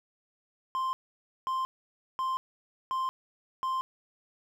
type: tone bursts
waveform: triangle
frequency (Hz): 1046.5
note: C6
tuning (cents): 0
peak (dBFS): -26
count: 5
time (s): 0.75-3.81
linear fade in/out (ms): 0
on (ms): 180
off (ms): 540
effects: none